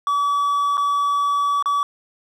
triangle tone with dropouts, 1144 Hz, D6, 46 cents flat, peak -15 dBFS, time 0.07-1.83 s, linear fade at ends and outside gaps 1 ms, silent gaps 0.771-0.778 / 1.625-1.658 s, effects none

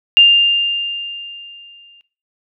sine tone with exponential decay, 2800 Hz, F7, 4 cents sharp, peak -3 dBFS, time 0.17-2.01 s, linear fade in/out 0 ms, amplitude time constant 400 ms, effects noise-tail reverb RT60 0.4 s tail -19 dB re dry

